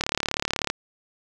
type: click train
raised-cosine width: 0.2 ms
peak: -6 dBFS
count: 26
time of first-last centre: 0.01-0.701 s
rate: 36.2 Hz
effects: none